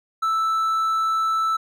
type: tone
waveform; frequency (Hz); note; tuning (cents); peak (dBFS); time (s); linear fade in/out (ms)
triangle; 1318.5; E6; 0; -17; 0.22-1.57; 10
effects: none